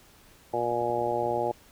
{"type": "harmonic tone", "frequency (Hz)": 119.3, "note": "A#2", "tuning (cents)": 41, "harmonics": [1, 2, 3, 4, 5, 6, 7], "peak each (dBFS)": [-41, -41, -32, -32, -31, -34, -30], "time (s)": [0.53, 1.52], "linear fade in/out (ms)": 10}
{"type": "clicks", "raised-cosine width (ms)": 2, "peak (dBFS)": -34, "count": 12, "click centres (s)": [0.719, 0.818, 0.9, 0.984, 1.017, 1.07, 1.116, 1.229, 1.261, 1.311, 1.343, 1.378]}
{"effects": ["pink hiss -56 dBFS RMS until 1.71 s"]}